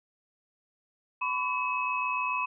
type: tone cluster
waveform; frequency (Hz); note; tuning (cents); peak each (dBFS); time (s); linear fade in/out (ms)
sine; 1006 / 1133 / 2569; B5 / C#6 / E7; +32 / +37 / -45; -30 / -35 / -31; 1.21-2.46; 10
effects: none